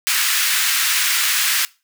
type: high-pass noise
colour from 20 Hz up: pink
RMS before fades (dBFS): -18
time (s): 0.07-1.65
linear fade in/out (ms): 0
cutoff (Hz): 1500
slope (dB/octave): 24
effects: noise-tail reverb RT60 0.3 s tail -22 dB re dry